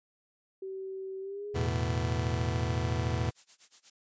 sine tone with pitch glide, 382.9 to 412.8 Hz, G4 to G#4, -41 to -10 cents, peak -36 dBFS, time 0.62-1.67 s, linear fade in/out 5 ms, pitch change +131 cents, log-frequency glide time 1.2-1.47 s
40% pulse chord, E suspended fourth, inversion none, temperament just, 82.41 / 109.88 / 123.61 Hz, E2 / A2 / B2, 0 / -2 / +2 cents, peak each -32 dBFS, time 1.54-3.31 s, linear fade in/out 20 ms
blue noise with tremolo, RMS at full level -49 dBFS, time 3.25-3.9 s, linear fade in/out 5 ms, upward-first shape sine, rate 8.4 Hz, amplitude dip 95%
effects resampled to 16000 Hz

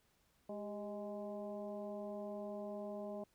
harmonic tone with a mistuned harmonic, 207.3 Hz, G#3, 3 cents flat, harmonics 1 / 2 / 3 / 4 / 5, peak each -47 / -49 / -45 / -55 / -59 dBFS, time 0.49-3.24 s, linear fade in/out 5 ms, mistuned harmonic 2, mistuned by -64 cents, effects pink hiss -75 dBFS RMS until 3.34 s

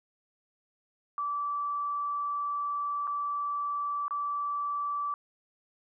sine tone with dropouts, 1159 Hz, D6, 23 cents flat, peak -29 dBFS, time 1.18-5.14 s, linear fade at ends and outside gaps 1 ms, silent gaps 3.071-3.076 / 4.081-4.108 s, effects none

